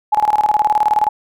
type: tone with tremolo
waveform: sine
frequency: 846 Hz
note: G#5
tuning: 32 cents sharp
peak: -9 dBFS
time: 0.12-1.09 s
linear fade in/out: 10 ms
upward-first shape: square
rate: 19 Hz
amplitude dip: 80%
effects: none